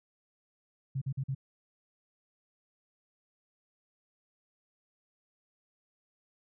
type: tone bursts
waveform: sine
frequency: 134.4 Hz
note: C3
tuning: 47 cents sharp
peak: -30 dBFS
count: 4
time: 0.95-1.349 s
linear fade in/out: 10 ms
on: 66 ms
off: 45 ms
effects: none